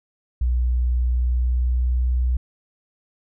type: tone with pitch glide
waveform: sine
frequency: 61.2 to 62.09 Hz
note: B1 to B1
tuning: -15 to +10 cents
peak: -17 dBFS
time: 0.41-2.37 s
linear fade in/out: 5 ms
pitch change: +25 cents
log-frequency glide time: 1.04-2.14 s
effects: none